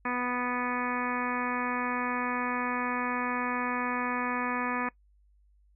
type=harmonic tone; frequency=246.9 Hz; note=B3; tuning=in tune; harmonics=1 / 2 / 3 / 4 / 5 / 6 / 7 / 8 / 9 / 10; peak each=-34 / -39 / -40 / -35 / -36 / -45 / -35 / -44 / -40 / -42 dBFS; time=0.05-4.89 s; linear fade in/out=5 ms; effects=noise-tail reverb RT60 0.1 s tail -21 dB re dry + added 50 Hz sine -60 dBFS peak until 5.75 s